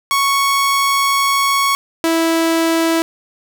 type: tone pair in turn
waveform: sawtooth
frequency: 1108.7 / 328.5 Hz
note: C#6 / E4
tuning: 0 / -6 cents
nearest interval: octave + major sixth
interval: 2106 cents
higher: first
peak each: -9 dBFS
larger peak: neither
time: 0.11-1.75 / 2.04-3.02 s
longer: first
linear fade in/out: 0 ms
effects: none